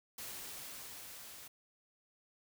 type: noise with level ramp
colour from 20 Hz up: white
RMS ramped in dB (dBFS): -45 to -52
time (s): 0.18-1.48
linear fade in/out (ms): 5
effects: none